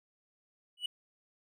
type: tone with exponential growth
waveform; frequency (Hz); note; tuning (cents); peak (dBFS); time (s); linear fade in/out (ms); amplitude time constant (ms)
triangle; 2945; F#7; -9; -27; 0.77-0.86; 5; 19
effects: none